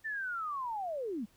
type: linear sweep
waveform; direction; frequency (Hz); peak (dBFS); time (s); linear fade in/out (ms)
sine; down; 1801 to 189.3; -34; 0.04-1.26; 20
effects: pink hiss -67 dBFS RMS until 1.36 s